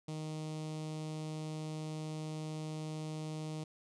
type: tone with notch filter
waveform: sawtooth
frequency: 155.56 Hz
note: D#3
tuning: in tune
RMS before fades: -41 dBFS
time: 0.08-3.64 s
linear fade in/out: 5 ms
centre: 1600 Hz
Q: 0.9
effects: resampled to 22050 Hz